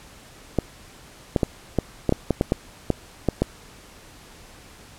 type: clicks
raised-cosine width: 2 ms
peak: -5 dBFS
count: 12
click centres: 0.587 / 1.362 / 1.432 / 1.787 / 2.093 / 2.124 / 2.307 / 2.411 / 2.521 / 2.903 / 3.287 / 3.42 s
effects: pink hiss -47 dBFS RMS until 4.98 s + low-pass 11000 Hz 12 dB/octave